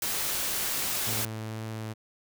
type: noise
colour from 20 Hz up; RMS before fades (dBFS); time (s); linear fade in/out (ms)
white; -30; 0.02-1.25; 2
type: tone with vibrato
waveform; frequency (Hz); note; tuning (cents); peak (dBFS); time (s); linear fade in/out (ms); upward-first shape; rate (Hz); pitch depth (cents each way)
sawtooth; 110.2; A2; +3; -30; 1.06-1.94; 20; triangle; 2.1; 9
effects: none